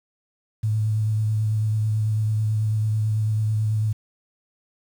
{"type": "tone with vibrato", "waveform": "sine", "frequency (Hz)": 108.1, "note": "A2", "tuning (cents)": -30, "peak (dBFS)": -19, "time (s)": [0.63, 3.93], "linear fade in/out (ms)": 10, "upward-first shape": "sine", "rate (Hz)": 9.1, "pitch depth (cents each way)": 20, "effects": ["8-bit"]}